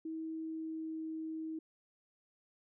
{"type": "tone with pitch glide", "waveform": "sine", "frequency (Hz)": [320.7, 318.5], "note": ["E4", "D#4"], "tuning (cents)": [-48, 41], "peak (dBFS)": -38, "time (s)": [0.05, 1.59], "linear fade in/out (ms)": 5, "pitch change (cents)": -11, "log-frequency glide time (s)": [0.38, 1.02], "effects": []}